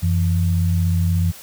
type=tone pair together; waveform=sine; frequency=90.4 / 166.95 Hz; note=F#2 / E3; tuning=-40 / +22 cents; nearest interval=major seventh; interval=1062 cents; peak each=-16 / -21 dBFS; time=0.02-1.32 s; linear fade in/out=20 ms; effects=white hiss -40 dBFS RMS until 1.42 s